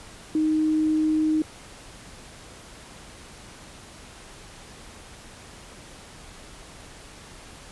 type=tone; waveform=sine; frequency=311.1 Hz; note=D#4; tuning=in tune; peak=-19 dBFS; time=0.35-1.42 s; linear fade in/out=2 ms; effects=pink hiss -45 dBFS RMS until 7.71 s + resampled to 24000 Hz